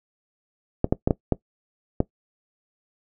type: clicks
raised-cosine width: 2 ms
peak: -5 dBFS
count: 6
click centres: 0.844 / 0.925 / 1.075 / 1.108 / 1.323 / 2.004 s
effects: noise-tail reverb RT60 0.1 s tail -19 dB re dry